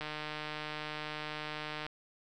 click train, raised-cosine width 0.3 ms, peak -23 dBFS, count 283, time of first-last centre 0.01-1.865 s, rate 152 Hz, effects none

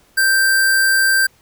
sine tone with sample-and-hold, 1568 Hz, G6, in tune, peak -11 dBFS, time 0.17-1.27 s, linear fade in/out 10 ms, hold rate 6300 Hz, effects pink hiss -54 dBFS RMS until 1.41 s

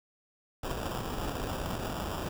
pink noise with sample-and-hold, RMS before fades -35 dBFS, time 0.63-2.29 s, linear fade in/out 5 ms, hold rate 2100 Hz, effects none

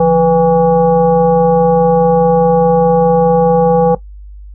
sine tone with frequency modulation, 493.9 Hz, B4, in tune, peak -6 dBFS, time 0-3.95 s, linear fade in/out 5 ms, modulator 321 Hz, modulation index 1, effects noise-tail reverb RT60 0.1 s tail -17 dB re dry + added 50 Hz sine -29 dBFS peak until 4.54 s

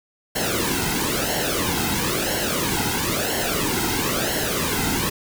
pink noise with flanger, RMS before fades -23 dBFS, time 0.35-5.1 s, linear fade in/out 10 ms, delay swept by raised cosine 0.82 to 1.75 ms, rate 1 Hz, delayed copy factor -0.75, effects none

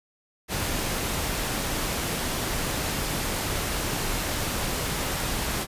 pink noise, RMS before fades -28 dBFS, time 0.48-5.67 s, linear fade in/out 50 ms, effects resampled to 32000 Hz

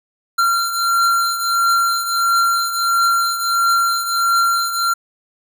square beating tone pair, 1374 / 1375.5 Hz, F6 / F6, -29 / -27 cents, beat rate 1.5 Hz, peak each -16 / -22 dBFS, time 0.38-4.94 s, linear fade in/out 10 ms, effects none

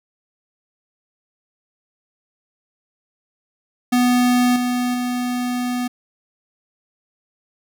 square tone with level steps, 246.9 Hz, B3, in tune, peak -14 / -19 / -21 dBFS, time 3.92-5.88 s, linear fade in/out 10 ms, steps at 4.56 / 4.94 s, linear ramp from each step 2 ms, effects none

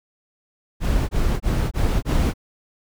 brown noise bursts, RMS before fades -19 dBFS, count 5, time 0.8-2.338 s, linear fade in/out 50 ms, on 290 ms, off 22 ms, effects none

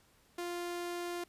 sawtooth tone, 349.2 Hz, F4, in tune, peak -33 dBFS, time 0.38-1.24 s, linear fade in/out 5 ms, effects pink hiss -67 dBFS RMS until 1.28 s + resampled to 32000 Hz

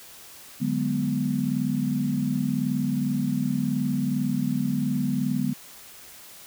sine chord, G# half-diminished seventh, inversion second, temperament equal, 146.83 / 185 / 207.7 / 246.9 Hz, D3 / F#3 / G#3 / B3, 0 / 0 / 0 / 0 cents, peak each -29 / -31 / -28 / -26 dBFS, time 0.6-5.54 s, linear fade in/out 20 ms, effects white hiss -46 dBFS RMS until 6.46 s

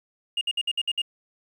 sine tone bursts, 2840 Hz, F7, 28 cents sharp, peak -20 dBFS, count 7, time 0.37-1.018 s, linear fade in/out 5 ms, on 42 ms, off 59 ms, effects tanh soft clip ceiling -21 dBFS + 9-bit

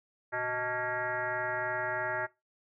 sine tone with frequency modulation, 1136 Hz, C#6, 42 cents sharp, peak -30 dBFS, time 0.32-2.27 s, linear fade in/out 20 ms, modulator 255 Hz, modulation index 2.8, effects noise-tail reverb RT60 0.2 s tail -18 dB re dry

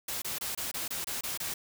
white noise bursts, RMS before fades -35 dBFS, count 9, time 0.08-1.54 s, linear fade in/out 5 ms, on 140 ms, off 25 ms, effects none

